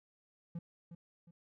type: tone with echo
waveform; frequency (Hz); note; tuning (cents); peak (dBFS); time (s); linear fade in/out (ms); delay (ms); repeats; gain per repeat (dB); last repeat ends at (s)
triangle; 169.6; E3; +50; -36; 0.55-0.59; 5; 360; 2; -9; 1.31
effects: none